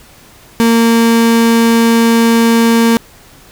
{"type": "tone", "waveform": "35% pulse", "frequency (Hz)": 230, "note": "A#3", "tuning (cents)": -23, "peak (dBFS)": -5, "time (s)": [0.6, 2.97], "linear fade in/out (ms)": 0, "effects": ["pink hiss -41 dBFS RMS until 3.51 s"]}